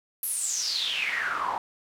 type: noise with band-pass filter sweep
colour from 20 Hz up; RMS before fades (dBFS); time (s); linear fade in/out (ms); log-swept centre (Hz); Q
pink; -29; 0.23-1.58; 2; 12000 to 830; 9.3
effects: none